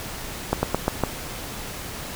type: slowing click train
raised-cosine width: 1 ms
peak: -5 dBFS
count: 5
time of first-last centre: 0.53-1.037 s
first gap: 100 ms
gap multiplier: 1.16
effects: pink hiss -34 dBFS RMS until 2.15 s